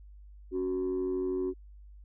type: tone pair together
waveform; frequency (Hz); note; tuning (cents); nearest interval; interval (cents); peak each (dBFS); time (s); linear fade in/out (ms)
sine; 277.2 / 370; C#4 / F#4; 0 / 0; perfect fourth; 500; -33 / -28; 0.51-1.54; 50
effects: tanh soft clip ceiling -25 dBFS + added 50 Hz sine -48 dBFS peak until 2.04 s